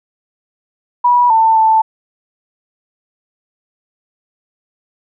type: tone with pitch steps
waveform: sine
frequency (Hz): 973 / 893 / 883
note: B5 / A5 / A5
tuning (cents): -26 / +25 / +6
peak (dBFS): -7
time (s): 1.04-1.82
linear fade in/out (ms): 10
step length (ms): 260
effects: none